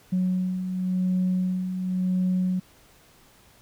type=beating tone pair; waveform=sine; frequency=183.1 / 184.03 Hz; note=F#3 / F#3; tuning=-18 / -9 cents; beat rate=0.93 Hz; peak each=-30 / -22 dBFS; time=0.12-2.6 s; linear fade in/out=10 ms; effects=tanh soft clip ceiling -17 dBFS + pink hiss -56 dBFS RMS until 3.61 s